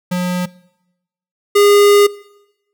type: tone pair in turn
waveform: square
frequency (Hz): 179.7 / 408.3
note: F3 / G#4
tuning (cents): +50 / -29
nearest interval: octave + major second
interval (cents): 1421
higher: second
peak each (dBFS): -16 / -8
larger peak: second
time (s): 0.11-0.46 / 1.55-2.07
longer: second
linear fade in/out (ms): 10
effects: noise-tail reverb RT60 0.9 s tail -22 dB re dry